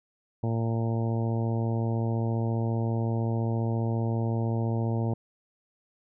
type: harmonic tone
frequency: 114.4 Hz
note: A#2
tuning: 32 cents flat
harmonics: 1 / 2 / 3 / 4 / 5 / 6 / 7 / 8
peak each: -26 / -32 / -36 / -38 / -40 / -42 / -43 / -44 dBFS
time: 0.43-5.14 s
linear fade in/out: 5 ms
effects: none